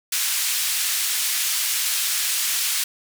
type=band-pass noise; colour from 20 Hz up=white; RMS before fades=-23 dBFS; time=0.12-2.84 s; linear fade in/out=5 ms; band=1900 to 13000 Hz; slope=12 dB/octave; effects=none